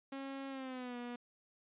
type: tone with pitch glide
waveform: sawtooth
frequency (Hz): 272 to 242.3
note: C#4 to B3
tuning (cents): -33 to -33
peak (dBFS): -38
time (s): 0.12-1.16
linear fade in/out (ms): 5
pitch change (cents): -200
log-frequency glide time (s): 0.49-0.97
effects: resampled to 8000 Hz